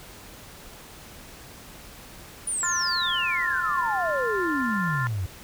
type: exponential sweep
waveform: sine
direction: down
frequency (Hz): 9790 to 87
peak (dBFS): -25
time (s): 2.47-5.26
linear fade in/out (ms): 5
type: chord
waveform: sine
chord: F major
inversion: second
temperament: equal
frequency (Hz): 1046.5 / 1396.9 / 1760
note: C6 / F6 / A6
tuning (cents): 0 / 0 / 0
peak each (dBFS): -30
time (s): 2.63-5.07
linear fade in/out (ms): 0
effects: pink hiss -45 dBFS RMS until 5.43 s